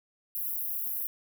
white high-pass noise, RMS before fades -33 dBFS, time 0.35-1.07 s, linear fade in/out 0 ms, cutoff 11000 Hz, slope 96 dB/octave, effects none

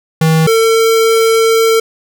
square tone pair in turn, 160 / 450.7 Hz, D#3 / A4, +49 / +42 cents, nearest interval octave + tritone, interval 1793 cents, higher second, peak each -8 dBFS, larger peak neither, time 0.21-0.47 / 0.47-1.8 s, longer second, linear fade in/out 5 ms, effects none

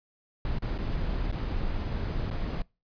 brown noise with dropouts, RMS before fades -30 dBFS, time 0.45-2.62 s, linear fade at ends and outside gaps 1 ms, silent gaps 0.586-0.622 / 0.779-0.786 / 1.315-1.325 / 2.302-2.311 s, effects noise-tail reverb RT60 0.3 s tail -26 dB re dry + resampled to 11025 Hz

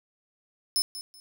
sawtooth tone with echo, 5220 Hz, E8, 18 cents flat, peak -20 dBFS, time 0.76-0.82 s, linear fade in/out 0 ms, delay 190 ms, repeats 2, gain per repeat -13 dB, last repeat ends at 1.2 s, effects none

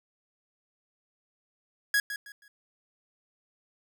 45% pulse tone with echo, 1661.2 Hz, G#6, in tune, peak -22 dBFS, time 1.94-2 s, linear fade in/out 2 ms, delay 160 ms, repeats 3, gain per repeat -11 dB, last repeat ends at 2.48 s, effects none

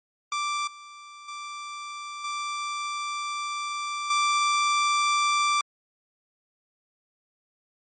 sawtooth tone with level steps, 1174.7 Hz, D6, in tune, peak -22 / -39 / -31 / -25 / -17 dBFS, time 0.32-5.61 s, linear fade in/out 2 ms, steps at 0.67 / 1.28 / 2.24 / 4.1 s, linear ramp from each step 5 ms, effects MP3 32 kbps

